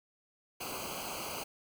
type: noise with comb filter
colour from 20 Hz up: pink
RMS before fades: -40 dBFS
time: 0.6-1.44 s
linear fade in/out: 10 ms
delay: 0.55 ms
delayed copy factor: -0.9
effects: none